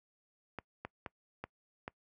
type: clicks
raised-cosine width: 0.5 ms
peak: -25 dBFS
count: 5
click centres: 0.587 / 0.85 / 1.062 / 1.44 / 1.879 s
effects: noise-tail reverb RT60 0.1 s tail -24 dB re dry + high-pass 60 Hz 12 dB/octave